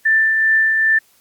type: tone with tremolo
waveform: sine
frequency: 1773 Hz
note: A6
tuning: 13 cents sharp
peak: -10 dBFS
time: 0.05-0.99 s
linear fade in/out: 10 ms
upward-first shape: triangle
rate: 2.5 Hz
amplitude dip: 35%
effects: white hiss -55 dBFS RMS until 1.2 s + Opus 48 kbps